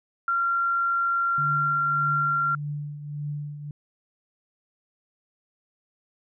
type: tone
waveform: sine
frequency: 1377 Hz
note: F6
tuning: 25 cents flat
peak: -21 dBFS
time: 0.28-2.55 s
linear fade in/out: 2 ms
type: tone with tremolo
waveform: sine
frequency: 146.83 Hz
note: D3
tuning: in tune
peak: -27 dBFS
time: 1.38-3.71 s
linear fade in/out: 2 ms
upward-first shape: triangle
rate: 1.7 Hz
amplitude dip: 65%
effects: none